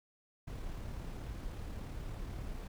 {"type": "noise with amplitude modulation", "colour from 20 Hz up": "brown", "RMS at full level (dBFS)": -41, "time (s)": [0.47, 2.68], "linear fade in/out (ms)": 10, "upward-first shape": "sine", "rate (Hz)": 36.6, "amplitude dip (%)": 25, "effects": []}